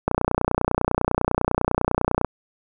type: click train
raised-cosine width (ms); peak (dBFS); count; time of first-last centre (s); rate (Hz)
1; -4; 66; 0.08-2.247; 30
effects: none